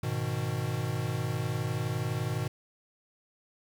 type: chord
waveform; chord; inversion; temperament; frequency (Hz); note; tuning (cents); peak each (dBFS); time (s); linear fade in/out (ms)
square; G# minor; none; equal; 103.83 / 123.47 / 155.56; G#2 / B2 / D#3; 0 / 0 / 0; -36 / -33 / -36; 0.03-2.48; 5
effects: 9-bit